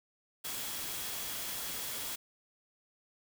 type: tone in noise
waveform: sine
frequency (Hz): 3322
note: G#7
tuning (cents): 0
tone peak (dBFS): -50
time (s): 0.44-2.16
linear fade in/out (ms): 10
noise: white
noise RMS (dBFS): -39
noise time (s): 0.44-2.16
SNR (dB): -14
effects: none